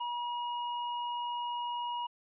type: tone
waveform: square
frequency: 961 Hz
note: B5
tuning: 48 cents flat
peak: -34 dBFS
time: 0-2.07 s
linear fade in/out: 10 ms
effects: resampled to 8000 Hz + 12-bit